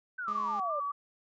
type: exponential sweep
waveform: sine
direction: down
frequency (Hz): 1549 to 554.4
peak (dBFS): -34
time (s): 0.18-0.8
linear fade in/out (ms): 10
type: tone with vibrato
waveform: sine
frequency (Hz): 1164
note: D6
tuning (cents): -16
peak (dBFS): -31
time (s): 0.27-0.92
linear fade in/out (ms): 10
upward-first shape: square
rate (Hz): 4.7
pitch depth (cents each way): 37
type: tone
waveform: sawtooth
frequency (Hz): 210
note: G#3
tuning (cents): +19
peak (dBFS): -40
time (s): 0.28-0.6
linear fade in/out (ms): 0
effects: resampled to 16000 Hz